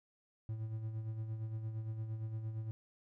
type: tone with tremolo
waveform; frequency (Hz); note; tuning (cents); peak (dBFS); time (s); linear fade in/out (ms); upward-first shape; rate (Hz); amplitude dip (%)
triangle; 110.4; A2; +6; -34; 0.49-2.71; 0; sine; 8.7; 50
effects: none